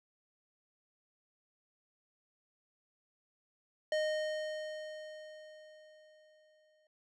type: tone with exponential decay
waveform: square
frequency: 617 Hz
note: D#5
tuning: 15 cents flat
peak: -30 dBFS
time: 3.92-6.87 s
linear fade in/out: 2 ms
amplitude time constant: 640 ms
effects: low-pass 5000 Hz 12 dB/octave